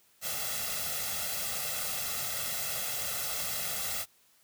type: noise with comb filter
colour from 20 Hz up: white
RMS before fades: -34 dBFS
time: 0.21-4.06 s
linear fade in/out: 50 ms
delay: 1.5 ms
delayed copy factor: +0.85
effects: white hiss -65 dBFS RMS until 4.43 s + high-pass 60 Hz 12 dB/octave